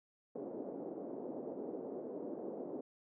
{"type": "band-pass noise", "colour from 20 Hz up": "pink", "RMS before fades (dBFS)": -44, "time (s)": [0.35, 2.81], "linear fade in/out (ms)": 5, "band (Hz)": [260, 560], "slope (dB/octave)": 24, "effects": []}